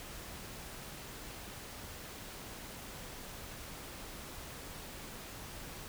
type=silence; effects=pink hiss -47 dBFS RMS until 5.88 s